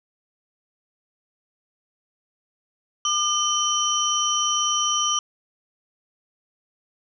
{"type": "tone cluster", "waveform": "sine", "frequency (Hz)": [1204, 3069, 5820], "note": ["D6", "G7", "F#8"], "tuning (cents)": [43, -37, -29], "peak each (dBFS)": -24, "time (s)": [3.05, 5.19], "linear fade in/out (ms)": 2, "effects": []}